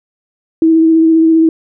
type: tone with vibrato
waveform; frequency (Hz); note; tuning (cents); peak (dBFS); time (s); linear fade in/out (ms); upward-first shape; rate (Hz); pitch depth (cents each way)
sine; 323.8; E4; -31; -5; 0.62-1.49; 2; sine; 15; 17
effects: none